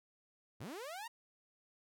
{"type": "linear sweep", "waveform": "sawtooth", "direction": "up", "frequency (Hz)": [82.5, 959], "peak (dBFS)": -40, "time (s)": [0.6, 1.08], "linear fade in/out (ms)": 10, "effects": []}